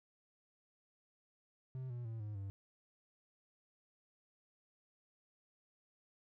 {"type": "tone with pitch steps", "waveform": "triangle", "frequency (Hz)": [129.8, 121.11, 113, 105.43, 98.37], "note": ["C3", "B2", "A2", "G#2", "G2"], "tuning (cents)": [-13, -33, 47, 27, 7], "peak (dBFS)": -39, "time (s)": [1.75, 2.5], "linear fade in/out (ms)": 0, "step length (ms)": 150, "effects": []}